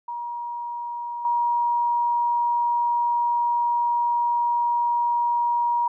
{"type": "tone with level steps", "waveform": "sine", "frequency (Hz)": 952, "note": "A#5", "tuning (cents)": 36, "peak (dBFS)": [-28, -19], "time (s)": [0.08, 5.88], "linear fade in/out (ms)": 5, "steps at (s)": 1.25, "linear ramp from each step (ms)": 2, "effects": []}